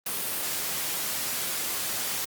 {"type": "noise", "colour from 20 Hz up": "white", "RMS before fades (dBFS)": -30, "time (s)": [0.06, 2.25], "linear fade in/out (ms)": 5, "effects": ["high-pass 100 Hz 12 dB/octave", "Opus 32 kbps"]}